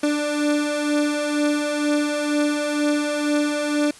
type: beating tone pair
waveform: 30% pulse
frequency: 293.7 / 295.8 Hz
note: D4 / D4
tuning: 0 / +13 cents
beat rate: 2.1 Hz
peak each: -23 / -18 dBFS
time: 0.03-3.91 s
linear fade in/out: 5 ms
effects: white hiss -45 dBFS RMS until 3.99 s + resampled to 24000 Hz